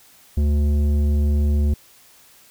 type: tone with tanh clipping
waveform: sine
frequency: 73.2 Hz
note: D2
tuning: 5 cents flat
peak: -17 dBFS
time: 0.37-1.74 s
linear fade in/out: 5 ms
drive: 11 dB
effects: white hiss -51 dBFS RMS until 2.5 s